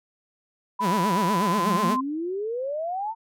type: tone with pitch glide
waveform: sine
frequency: 991 to 1039.7 Hz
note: B5 to C6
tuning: +6 to -11 cents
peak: -23 dBFS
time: 0.79-2.01 s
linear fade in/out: 10 ms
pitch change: +83 cents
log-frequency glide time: 1.26-1.82 s
type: tone with vibrato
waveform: sawtooth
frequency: 192.3 Hz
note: G3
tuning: 33 cents flat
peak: -19 dBFS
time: 0.8-1.97 s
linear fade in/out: 50 ms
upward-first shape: sine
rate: 8.2 Hz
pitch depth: 230 cents each way
type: exponential sweep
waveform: sine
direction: up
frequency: 164.81 to 925 Hz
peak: -26 dBFS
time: 1.57-3.15 s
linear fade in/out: 50 ms
effects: none